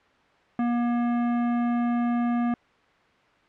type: tone with hard clipping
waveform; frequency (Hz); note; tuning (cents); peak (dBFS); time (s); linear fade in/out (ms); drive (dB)
sine; 238.9; A#3; +43; -24; 0.59-2.54; 2; 16
effects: white hiss -59 dBFS RMS until 3.48 s + low-pass 2000 Hz 12 dB/octave